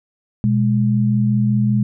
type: tone pair together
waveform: sine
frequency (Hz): 122.45 / 207.7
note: B2 / G#3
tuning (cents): -14 / 0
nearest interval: major sixth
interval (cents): 914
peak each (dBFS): -16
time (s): 0.44-1.83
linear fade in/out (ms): 0
effects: none